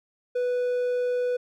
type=tone; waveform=triangle; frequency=493.9 Hz; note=B4; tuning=in tune; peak=-21 dBFS; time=0.35-1.37 s; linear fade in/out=10 ms; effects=none